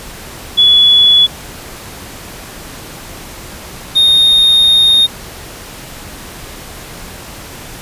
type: tone pair in turn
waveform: sine / triangle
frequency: 3411 / 3691 Hz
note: G#7 / A#7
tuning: +46 / -18 cents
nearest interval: minor second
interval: 136 cents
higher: second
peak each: -4 dBFS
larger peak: neither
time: 0.57-1.27 / 3.95-5.07 s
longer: second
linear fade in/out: 20 ms
effects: pink hiss -30 dBFS RMS until 7.81 s + resampled to 32000 Hz